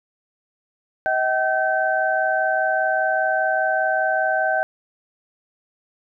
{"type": "tone cluster", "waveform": "sine", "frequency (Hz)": [636, 761, 1543], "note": ["D#5", "F#5", "G6"], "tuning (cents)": [38, 48, -28], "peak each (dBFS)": -22, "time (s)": [1.06, 4.63], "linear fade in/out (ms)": 0, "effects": []}